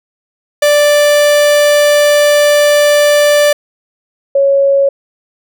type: tone pair in turn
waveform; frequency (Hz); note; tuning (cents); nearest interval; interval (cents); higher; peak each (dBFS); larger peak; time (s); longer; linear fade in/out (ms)
45% pulse / sine; 587.3 / 553.5; D5 / C#5; 0 / -3; minor second; 103; first; -6; neither; 0.62-3.53 / 4.35-4.89; first; 5
effects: none